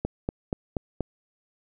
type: click train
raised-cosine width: 2 ms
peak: -13 dBFS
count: 5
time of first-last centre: 0.05-1.007 s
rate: 4.18 Hz
effects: none